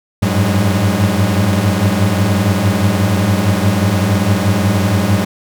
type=tone cluster; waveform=45% pulse; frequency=95.3 / 101.4 / 106.3 / 184.5 / 205 Hz; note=G2 / G#2 / G#2 / F#3 / G#3; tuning=-48 / -41 / +41 / -5 / -22 cents; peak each=-18 dBFS; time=0.22-5.25 s; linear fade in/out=10 ms; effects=none